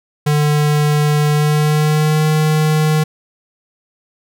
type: tone with pitch glide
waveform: square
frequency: 149 to 154.52 Hz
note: D3 to D#3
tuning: +25 to -12 cents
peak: -12 dBFS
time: 0.26-3.04 s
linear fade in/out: 10 ms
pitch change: +63 cents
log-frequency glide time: 1.31-2.25 s
effects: none